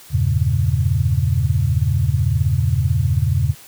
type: chord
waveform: sine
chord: E diminished seventh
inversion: none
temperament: equal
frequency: 82.41 / 98 / 116.54 / 138.59 Hz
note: E2 / G2 / Bb2 / Db3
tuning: 0 / 0 / 0 / 0 cents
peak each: -20 dBFS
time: 0.1-3.55 s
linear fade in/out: 50 ms
effects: white hiss -43 dBFS RMS until 3.67 s